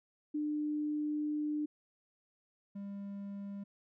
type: tone pair in turn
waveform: sine / triangle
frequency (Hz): 299.6 / 199.96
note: D4 / G3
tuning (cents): +35 / +35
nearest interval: perfect fifth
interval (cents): 700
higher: first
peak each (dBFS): -32 / -38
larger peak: first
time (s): 0.34-1.66 / 2.75-3.64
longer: first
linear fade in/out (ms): 10
effects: none